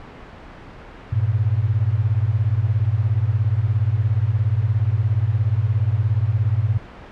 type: beating tone pair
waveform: sine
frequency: 98.7 / 115.7 Hz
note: G2 / A#2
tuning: +12 / -13 cents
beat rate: 17 Hz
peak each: -19 dBFS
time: 1.12-6.78 s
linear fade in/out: 10 ms
effects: pink hiss -39 dBFS RMS until 7.11 s + low-pass 2000 Hz 12 dB/octave